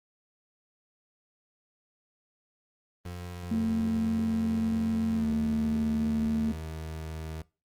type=tone with pitch glide; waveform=30% pulse; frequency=88.5 to 79.3 Hz; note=F2 to D#2; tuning=+23 to +33 cents; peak=-33 dBFS; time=3.05-7.42 s; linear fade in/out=5 ms; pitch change=-190 cents; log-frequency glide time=5.14-5.26 s
type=tone; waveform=sine; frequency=224.2 Hz; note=A3; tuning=33 cents sharp; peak=-25 dBFS; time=3.51-6.52 s; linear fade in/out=5 ms
effects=noise-tail reverb RT60 0.3 s tail -21 dB re dry + Opus 24 kbps